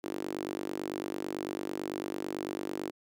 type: tone with high-pass filter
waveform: sawtooth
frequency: 49 Hz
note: G1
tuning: in tune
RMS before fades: -37 dBFS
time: 0.03-2.91 s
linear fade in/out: 20 ms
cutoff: 330 Hz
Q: 3.8
effects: none